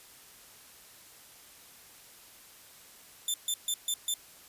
15% pulse tone bursts, 3544 Hz, A7, 12 cents sharp, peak -21 dBFS, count 5, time 3.28-4.14 s, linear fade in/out 2 ms, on 60 ms, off 140 ms, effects white hiss -54 dBFS RMS until 4.48 s + resampled to 32000 Hz

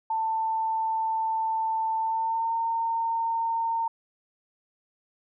sine tone with pitch glide, 890 to 913.4 Hz, A5 to A#5, +20 to -36 cents, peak -24 dBFS, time 0.1-3.88 s, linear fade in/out 5 ms, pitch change +44 cents, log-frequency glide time 1.99-2.54 s, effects none

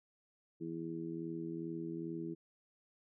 harmonic tone, 82.41 Hz, E2, in tune, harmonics 2 / 3 / 4 / 5, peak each -45 / -48 / -41 / -49 dBFS, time 0.6-2.35 s, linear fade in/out 20 ms, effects none

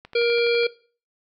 click train, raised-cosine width 0.3 ms, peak -24 dBFS, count 8, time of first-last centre 0.05-0.633 s, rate 12 Hz
harmonic tone, 471.4 Hz, A#4, 19 cents sharp, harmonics 1 / 3 / 5 / 7 / 9 / 10, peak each -18 / -32 / -26 / -32 / -32 / -36 dBFS, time 0.15-0.67 s, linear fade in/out 5 ms
effects noise-tail reverb RT60 0.4 s tail -20 dB re dry

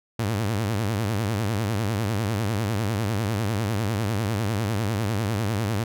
sawtooth tone with vibrato, 106.7 Hz, G#2, 47 cents sharp, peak -19 dBFS, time 0.19-5.84 s, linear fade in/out 5 ms, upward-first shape triangle, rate 10 Hz, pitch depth 220 cents each way, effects none

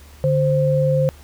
sine tone pair together, 146.85 / 523.3 Hz, D3 / C5, 0 / 0 cents, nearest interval octave + minor seventh, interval 2200 cents, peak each -17 dBFS, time 0.24-1.09 s, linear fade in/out 0 ms, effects added 73 Hz sine -42 dBFS peak until 1.23 s + pink hiss -48 dBFS RMS until 1.23 s

